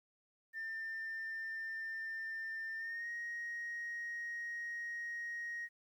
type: tone with pitch glide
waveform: sine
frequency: 1796 to 1878.8 Hz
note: A6 to A#6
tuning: +35 to +13 cents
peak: -38 dBFS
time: 0.53-5.69 s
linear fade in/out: 50 ms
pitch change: +78 cents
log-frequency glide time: 2.76-3.09 s
effects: tanh soft clip ceiling -37 dBFS + 12-bit